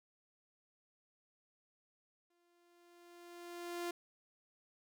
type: tone with exponential growth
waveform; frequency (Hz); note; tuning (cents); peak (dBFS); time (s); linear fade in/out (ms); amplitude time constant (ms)
sawtooth; 347.2; F4; -10; -34; 2.3-3.91; 5; 350
effects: none